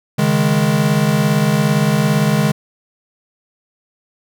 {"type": "chord", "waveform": "square", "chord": "C# suspended second", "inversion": "none", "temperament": "equal with one note detuned", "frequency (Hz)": [138.59, 156.19, 207.7], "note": ["C#3", "D#3", "G#3"], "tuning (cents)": [0, 7, 0], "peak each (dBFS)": [-19, -17, -17], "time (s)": [0.18, 2.52], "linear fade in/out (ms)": 10, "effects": []}